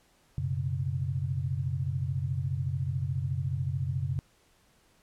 sine chord, F# suspended fourth, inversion none, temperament equal with one note detuned, 92.5 / 123.47 / 137.4 Hz, F#2 / B2 / C#3, 0 / 0 / -15 cents, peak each -33 / -34 / -31 dBFS, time 0.38-4.19 s, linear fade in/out 0 ms, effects pink hiss -65 dBFS RMS until 5.02 s + low-pass 12000 Hz 12 dB/octave

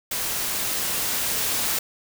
white noise with level ramp, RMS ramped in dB -27 to -24 dBFS, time 0.11-1.79 s, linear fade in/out 5 ms, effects none

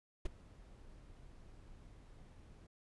brown noise with ADSR envelope, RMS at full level -35 dBFS, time 0.25-2.67 s, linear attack 8 ms, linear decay 15 ms, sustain -22 dB, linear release 8 ms, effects resampled to 24000 Hz

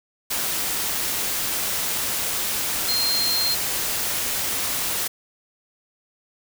sine tone in noise, 4186 Hz, C8, in tune, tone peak -21 dBFS, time 2.88-3.55 s, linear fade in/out 10 ms, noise white, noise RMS -25 dBFS, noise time 0.3-5.08 s, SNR +1 dB, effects none

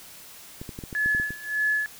clicks, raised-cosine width 3 ms, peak -23 dBFS, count 9, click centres 0.615 / 0.692 / 0.789 / 0.838 / 0.928 / 1.06 / 1.149 / 1.199 / 1.306 s
sine tone with tremolo, 1711 Hz, A6, 49 cents flat, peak -20 dBFS, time 0.95-1.86 s, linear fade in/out 0 ms, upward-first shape sine, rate 1.7 Hz, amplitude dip 90%
effects white hiss -46 dBFS RMS until 1.99 s

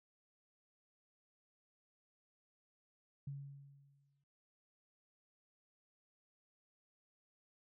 sine tone with exponential decay, 140 Hz, C#3, 18 cents sharp, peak -40 dBFS, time 3.27-4.24 s, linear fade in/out 5 ms, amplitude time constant 210 ms, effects noise-tail reverb RT60 0.5 s tail -23 dB re dry

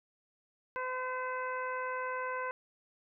harmonic tone with a mistuned harmonic, 510 Hz, C5, 44 cents flat, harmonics 1 / 2 / 3 / 4 / 5, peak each -39 / -37 / -40 / -46 / -50 dBFS, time 0.76-2.51 s, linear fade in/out 0 ms, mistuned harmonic 5, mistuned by +16 cents, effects none

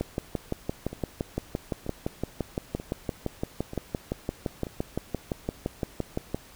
two click trains, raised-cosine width 2 ms, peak -23 / -14 dBFS, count 5 / 38, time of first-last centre 0.93-4.668 / 0.01-6.346 s, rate 1.07 / 5.84 Hz, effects pink hiss -51 dBFS RMS until 6.55 s

